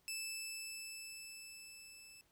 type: tone with level ramp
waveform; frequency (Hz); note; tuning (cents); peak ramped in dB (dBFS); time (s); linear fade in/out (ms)
15% pulse; 2632; E7; -3; -33 to -49; 0.08-2.21; 0
effects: pink hiss -74 dBFS RMS until 2.31 s